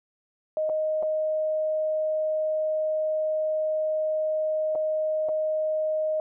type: tone with dropouts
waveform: sine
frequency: 622.3 Hz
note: D#5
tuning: in tune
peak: -23 dBFS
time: 0.57-6.2 s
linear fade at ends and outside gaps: 1 ms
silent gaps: 0.693-0.697 / 1.026-1.031 / 4.752-4.756 / 5.287-5.291 s
effects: none